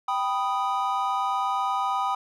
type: chord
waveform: triangle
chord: G augmented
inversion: none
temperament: equal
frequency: 784 / 987.8 / 1244.5 Hz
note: G5 / B5 / D#6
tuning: 0 / 0 / 0 cents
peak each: -26 dBFS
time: 0.08-2.15 s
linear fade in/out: 5 ms
effects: none